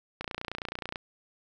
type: click train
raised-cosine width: 0.3 ms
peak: -18 dBFS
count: 23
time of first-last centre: 0.21-0.958 s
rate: 29.4 Hz
effects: none